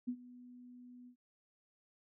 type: tone with ADSR envelope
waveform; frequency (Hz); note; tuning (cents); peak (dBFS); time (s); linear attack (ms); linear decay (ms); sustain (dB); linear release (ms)
sine; 246.9; B3; 0; -33; 0.07-1.16; 17; 69; -19; 87
effects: none